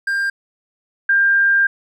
triangle / sine tone pair in turn, 1596 / 1596 Hz, G6 / G6, +31 / +31 cents, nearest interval unison, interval 0 cents, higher neither, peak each -15 / -11 dBFS, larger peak second, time 0.07-0.3 / 1.09-1.67 s, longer second, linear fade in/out 5 ms, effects none

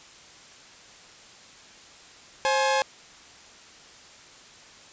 sawtooth tone pair together, 532 / 843.9 Hz, C5 / G#5, +29 / +27 cents, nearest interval minor sixth, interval 798 cents, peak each -20 dBFS, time 2.45-2.82 s, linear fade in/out 0 ms, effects white hiss -49 dBFS RMS until 4.92 s + resampled to 16000 Hz

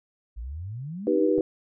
sine exponential sweep, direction up, 51.91 to 376.1 Hz, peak -32 dBFS, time 0.36-1.33 s, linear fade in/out 20 ms
sine chord, Eb augmented, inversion none, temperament just, 311.1 / 388.9 / 486.1 Hz, Eb4 / G4 / B4, 0 / -14 / -28 cents, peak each -24 dBFS, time 1.07-1.41 s, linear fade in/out 2 ms
clicks, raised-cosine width 2 ms, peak -24 / -22 dBFS, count 2, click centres 1.38 / 1.387 s
effects none

